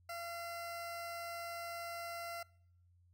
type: tone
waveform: 20% pulse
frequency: 683 Hz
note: F5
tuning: 39 cents flat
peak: -37 dBFS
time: 0.09-2.43 s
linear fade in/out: 5 ms
effects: noise-tail reverb RT60 0.7 s tail -24 dB re dry + added 88 Hz sine -65 dBFS peak until 3.13 s